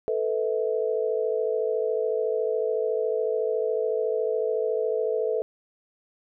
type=chord; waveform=sine; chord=A suspended second; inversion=none; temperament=equal with one note detuned; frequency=440 / 493.9 / 646.1 Hz; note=A4 / B4 / E5; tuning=0 / 0 / -35 cents; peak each=-25 / -28 / -31 dBFS; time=0.08-5.42 s; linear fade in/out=0 ms; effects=none